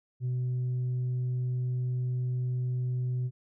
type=tone with tanh clipping; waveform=sine; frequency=125.5 Hz; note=B2; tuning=28 cents sharp; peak=-28 dBFS; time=0.2-3.31 s; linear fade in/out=50 ms; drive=1 dB; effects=none